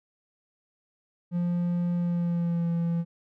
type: tone with pitch glide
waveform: triangle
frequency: 174.61 to 169.05 Hz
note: F3 to E3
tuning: 0 to +44 cents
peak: -22 dBFS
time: 1.31-3.05 s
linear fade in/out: 50 ms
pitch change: -56 cents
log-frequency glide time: 1.95-2.7 s
effects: none